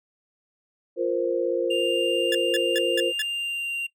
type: chord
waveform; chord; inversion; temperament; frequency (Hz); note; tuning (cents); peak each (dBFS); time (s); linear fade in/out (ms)
sine; F suspended fourth; none; equal; 349.2 / 466.2 / 523.3; F4 / Bb4 / C5; 0 / 0 / 0; -26; 0.96-3.13; 50
type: tone with pitch glide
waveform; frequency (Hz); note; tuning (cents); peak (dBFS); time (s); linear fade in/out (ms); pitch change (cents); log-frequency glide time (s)
triangle; 2798 to 2771; F7 to F7; +3 to -14; -24; 1.7-3.87; 10; -17; 3.3-3.76
type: tone bursts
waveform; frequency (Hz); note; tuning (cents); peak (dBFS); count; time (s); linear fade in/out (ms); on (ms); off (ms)
sawtooth; 1722; A6; -38; -21; 5; 2.32-3.22; 2; 28; 190
effects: noise-tail reverb RT60 0.1 s tail -20 dB re dry